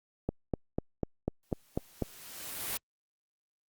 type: click train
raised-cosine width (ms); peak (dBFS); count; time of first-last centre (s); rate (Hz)
2; -16; 8; 0.29-2.023; 4.04
type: noise with exponential growth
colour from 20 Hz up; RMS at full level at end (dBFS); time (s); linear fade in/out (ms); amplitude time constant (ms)
white; -33; 1.43-2.77; 1; 290
effects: Opus 48 kbps